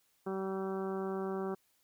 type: harmonic tone with a mistuned harmonic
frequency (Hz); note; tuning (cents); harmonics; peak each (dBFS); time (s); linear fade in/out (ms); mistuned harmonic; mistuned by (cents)
191.6; G3; -39; 1 / 2 / 3 / 4 / 5 / 6 / 7 / 8; -39 / -36 / -47 / -45 / -50 / -48 / -50 / -55; 0.26-1.55; 10; 8; +20
effects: white hiss -73 dBFS RMS until 1.83 s